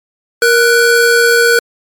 square tone pair together, 469.1 / 1488 Hz, A#4 / F#6, +11 / +9 cents, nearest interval octave + minor sixth, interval 1998 cents, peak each -10 dBFS, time 0.42-1.59 s, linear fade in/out 2 ms, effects MP3 64 kbps

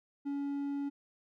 triangle tone, 282.2 Hz, C#4, 31 cents sharp, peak -31 dBFS, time 0.25-0.9 s, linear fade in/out 20 ms, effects none

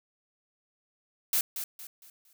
blue noise with echo, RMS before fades -26 dBFS, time 1.33-1.41 s, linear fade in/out 2 ms, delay 230 ms, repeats 4, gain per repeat -9 dB, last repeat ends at 2.33 s, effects none

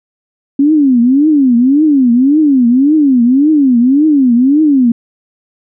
sine tone with vibrato, 270.9 Hz, C#4, 40 cents flat, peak -5 dBFS, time 0.59-4.92 s, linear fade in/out 5 ms, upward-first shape triangle, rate 1.8 Hz, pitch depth 280 cents each way, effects none

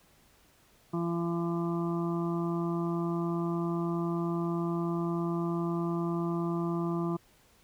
harmonic tone, 169.8 Hz, F3, 48 cents flat, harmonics 1 / 2 / 4 / 5 / 6 / 7, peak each -31 / -32 / -42 / -48 / -42 / -42 dBFS, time 0.93-7.17 s, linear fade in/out 10 ms, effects pink hiss -63 dBFS RMS until 7.63 s

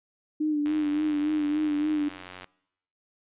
sine tone with vibrato, 300.3 Hz, D4, 39 cents sharp, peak -23 dBFS, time 0.4-2.09 s, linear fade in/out 10 ms, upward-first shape sine, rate 3.5 Hz, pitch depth 43 cents each way
click train, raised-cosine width 0.3 ms, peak -25 dBFS, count 164, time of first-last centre 0.66-2.443 s, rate 91.4 Hz
effects noise-tail reverb RT60 0.8 s tail -22 dB re dry + resampled to 8000 Hz

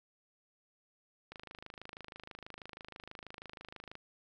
click train, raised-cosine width 0.3 ms, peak -30 dBFS, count 70, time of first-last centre 1.32-3.954 s, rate 26.2 Hz, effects none

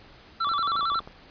square tone with vibrato, 1244.5 Hz, D#6, in tune, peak -24 dBFS, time 0.4-1 s, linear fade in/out 10 ms, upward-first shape square, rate 11 Hz, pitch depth 130 cents each way
clicks, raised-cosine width 1 ms, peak -27 dBFS, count 12, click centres 0.471 / 0.516 / 0.592 / 0.677 / 0.718 / 0.755 / 0.793 / 0.829 / 0.918 / 0.957 / 1.004 / 1.075 s
effects pink hiss -51 dBFS RMS until 1.3 s + resampled to 11025 Hz

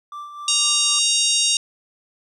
triangle tone with tremolo, 1174.7 Hz, D6, in tune, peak -28 dBFS, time 0.12-0.99 s, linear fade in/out 2 ms, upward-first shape sine, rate 3.9 Hz, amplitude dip 50%
harmonic tone, 934 Hz, A#5, 3 cents sharp, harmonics 3 / 4 / 5 / 6 / 7 / 8 / 9 / 10, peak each -24 / -21 / -27 / -23 / -24 / -28 / -27 / -28 dBFS, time 0.48-1.57 s, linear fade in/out 2 ms
effects none

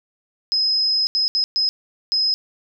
sine tone bursts at uneven times, 5090 Hz, D#8, 39 cents sharp, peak -16 dBFS, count 5, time 0.52-1.07 / 1.15-1.28 / 1.35-1.44 / 1.56-1.69 / 2.12-2.34 s, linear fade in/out 0 ms, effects none

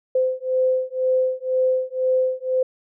sine beating tone pair, 514 / 516 Hz, C5 / C5, -31 / -24 cents, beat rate 2 Hz, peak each -21 dBFS, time 0.15-2.63 s, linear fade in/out 5 ms, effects none

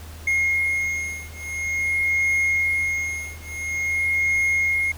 triangle beating tone pair, 2146 / 2146.48 Hz, C7 / C7, +43 / +44 cents, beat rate 0.48 Hz, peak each -22 dBFS, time 0.27-4.92 s, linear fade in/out 5 ms, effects added 79 Hz sine -37 dBFS peak until 4.97 s + pink hiss -44 dBFS RMS until 4.97 s

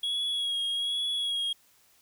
triangle tone with vibrato, 3322 Hz, G#7, in tune, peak -26 dBFS, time 0.03-1.53 s, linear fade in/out 5 ms, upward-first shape sine, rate 1.2 Hz, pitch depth 30 cents each way, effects white hiss -63 dBFS RMS until 2.01 s

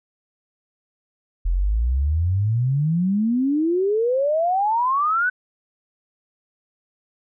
sine exponential sweep, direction up, 40.95 to 1526 Hz, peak -17 dBFS, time 1.45-5.3 s, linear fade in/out 10 ms, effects none

